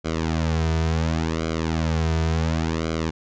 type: tone with flanger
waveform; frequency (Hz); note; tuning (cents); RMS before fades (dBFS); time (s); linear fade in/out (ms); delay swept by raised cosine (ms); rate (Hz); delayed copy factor
sawtooth; 80.8; E2; -34; -23; 0.04-3.11; 20; 1.1 to 3.7; 0.7; -0.9
effects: resampled to 16000 Hz